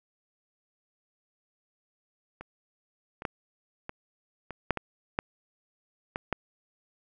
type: clicks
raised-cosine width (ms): 0.5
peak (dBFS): -26 / -24 / -14 / -21 / -23 / -9 / -16 / -11 / -16 / -12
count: 10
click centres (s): 2.41 / 3.221 / 3.252 / 3.894 / 4.507 / 4.707 / 4.773 / 5.189 / 6.159 / 6.327
effects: none